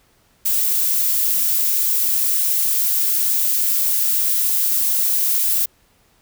violet noise, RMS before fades -18 dBFS, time 0.45-5.66 s, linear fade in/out 10 ms, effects pink hiss -58 dBFS RMS until 6.21 s

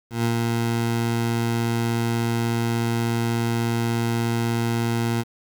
20% pulse tone with ADSR envelope, 116.54 Hz, A#2, in tune, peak -14 dBFS, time 0.1-5.24 s, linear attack 140 ms, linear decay 95 ms, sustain -2 dB, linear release 38 ms, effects 8-bit

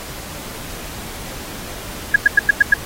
sine tone bursts, 1661.2 Hz, G#6, in tune, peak -5 dBFS, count 6, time 2.14-2.74 s, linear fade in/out 5 ms, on 20 ms, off 96 ms, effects pink hiss -32 dBFS RMS until 2.85 s + AAC 48 kbps

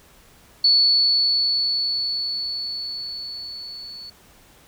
sine tone with level ramp, 4435 Hz, C#8, in tune, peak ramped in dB -12 to -35 dBFS, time 0.64-4.1 s, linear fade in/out 5 ms, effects pink hiss -52 dBFS RMS until 4.67 s

